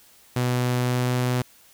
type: tone with pitch glide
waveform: sawtooth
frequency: 124.1 to 124.89 Hz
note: B2 to B2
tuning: +9 to +20 cents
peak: -17 dBFS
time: 0.36-1.42 s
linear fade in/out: 5 ms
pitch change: +11 cents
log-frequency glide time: 0.78-1.1 s
effects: white hiss -54 dBFS RMS until 1.73 s